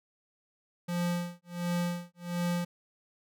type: tone with tremolo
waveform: square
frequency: 174.61 Hz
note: F3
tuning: in tune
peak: -28 dBFS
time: 0.88-2.65 s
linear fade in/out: 10 ms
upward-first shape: sine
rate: 1.4 Hz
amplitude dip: 100%
effects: none